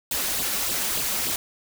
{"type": "noise with flanger", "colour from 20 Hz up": "white", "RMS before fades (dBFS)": -26, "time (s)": [0.11, 1.36], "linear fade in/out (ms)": 2, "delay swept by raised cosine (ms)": [0.23, 5.43], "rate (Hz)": 3.4, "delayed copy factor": 0.7, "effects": []}